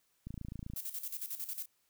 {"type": "click train", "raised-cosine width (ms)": 5, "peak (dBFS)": -30, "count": 14, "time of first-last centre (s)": [0.27, 0.736], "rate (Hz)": 27.9}
{"type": "noise with tremolo", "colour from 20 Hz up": "violet", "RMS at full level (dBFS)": -39, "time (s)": [0.76, 1.66], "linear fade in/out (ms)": 5, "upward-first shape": "square", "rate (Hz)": 11, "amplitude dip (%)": 70}
{"effects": ["white hiss -75 dBFS RMS until 1.89 s"]}